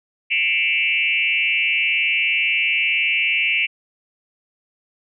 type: tone with frequency modulation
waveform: sine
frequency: 2504 Hz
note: D#7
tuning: 10 cents sharp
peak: -16 dBFS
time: 0.3-3.67 s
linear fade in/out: 20 ms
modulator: 157 Hz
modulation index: 2.1
effects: none